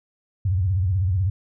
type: tone with vibrato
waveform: sine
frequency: 93 Hz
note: F#2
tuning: 9 cents sharp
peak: -18 dBFS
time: 0.45-1.3 s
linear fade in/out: 5 ms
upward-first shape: sine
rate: 16 Hz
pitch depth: 170 cents each way
effects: none